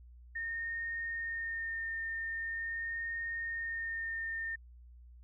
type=tone with vibrato; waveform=sine; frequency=1829 Hz; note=A#6; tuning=33 cents flat; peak=-35 dBFS; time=0.35-4.56 s; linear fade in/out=10 ms; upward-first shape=sine; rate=0.43 Hz; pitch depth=12 cents each way; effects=added 60 Hz sine -52 dBFS peak until 5.23 s